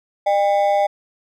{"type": "ring-modulated tone", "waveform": "triangle", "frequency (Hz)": 703, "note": "F5", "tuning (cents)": 11, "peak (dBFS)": -9, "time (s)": [0.26, 0.87], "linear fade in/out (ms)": 10, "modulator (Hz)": 98.5, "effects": []}